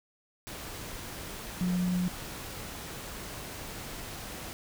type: tone in noise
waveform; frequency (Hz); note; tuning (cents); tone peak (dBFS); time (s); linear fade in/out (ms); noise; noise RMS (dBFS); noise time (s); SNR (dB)
sine; 180; F#3; -47; -26; 1.61-2.08; 0; pink; -41; 0.47-4.53; +12
effects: none